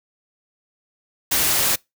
white noise, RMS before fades -19 dBFS, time 1.31-1.76 s, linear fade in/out 10 ms, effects noise-tail reverb RT60 0.2 s tail -25 dB re dry

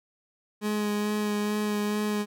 30% pulse tone with vibrato, 209.2 Hz, G#3, 13 cents sharp, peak -23 dBFS, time 0.61-2.26 s, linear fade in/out 50 ms, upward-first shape sine, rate 2.3 Hz, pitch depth 14 cents each way, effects none

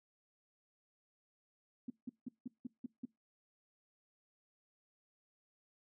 sine tone bursts, 247.2 Hz, B3, 2 cents sharp, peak -39 dBFS, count 7, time 1.88-3.054 s, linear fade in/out 5 ms, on 22 ms, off 170 ms, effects noise-tail reverb RT60 0.2 s tail -21 dB re dry

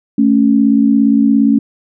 sine tone pair together, 219.7 / 277 Hz, A3 / C#4, -2 / -1 cents, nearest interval major third, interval 401 cents, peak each -10 dBFS, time 0.18-1.59 s, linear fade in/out 5 ms, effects none

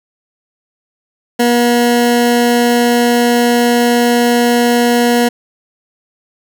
20% pulse tone, 239.7 Hz, A#3, 48 cents sharp, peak -4 dBFS, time 1.39-5.29 s, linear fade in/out 10 ms, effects none

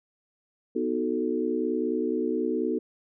sine chord, B dominant seventh, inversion none, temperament equal, 246.9 / 311.1 / 370 / 440 Hz, B3 / D#4 / F#4 / A4, 0 / 0 / 0 / 0 cents, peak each -30 dBFS, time 0.75-2.79 s, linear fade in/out 10 ms, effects none

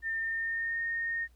sine tone with pitch glide, 1805 to 1842.9 Hz, A6 to A#6, +44 to -20 cents, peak -30 dBFS, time 0.02-1.28 s, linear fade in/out 50 ms, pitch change +36 cents, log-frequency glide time 0.15-0.83 s, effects added 60 Hz sine -57 dBFS peak until 1.35 s + pink hiss -71 dBFS RMS until 1.35 s

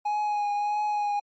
triangle tone with vibrato, 830.6 Hz, G#5, in tune, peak -22 dBFS, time 0.05-1.2 s, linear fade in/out 10 ms, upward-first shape triangle, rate 1.6 Hz, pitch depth 24 cents each way, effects MP3 32 kbps

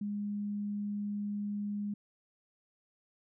sine tone, 205.4 Hz, G#3, 19 cents flat, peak -33 dBFS, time 0.01-1.94 s, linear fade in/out 5 ms, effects none

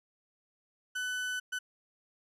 35% pulse tone bursts at uneven times, 1500 Hz, F#6, 23 cents sharp, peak -31 dBFS, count 2, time 0.95-1.4 / 1.52-1.59 s, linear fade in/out 10 ms, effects low-pass 11000 Hz 12 dB/octave

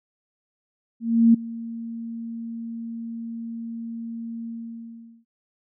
sine tone with ADSR envelope, 230 Hz, A#3, 23 cents flat, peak -10 dBFS, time 1-5.25 s, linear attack 340 ms, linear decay 8 ms, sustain -20 dB, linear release 780 ms, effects none

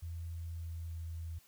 sine tone with pitch glide, 83.8 to 82.46 Hz, E2 to E2, +29 to +1 cents, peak -39 dBFS, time 0.02-1.39 s, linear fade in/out 10 ms, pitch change -28 cents, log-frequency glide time 0.26-1.02 s, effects white hiss -65 dBFS RMS until 1.47 s

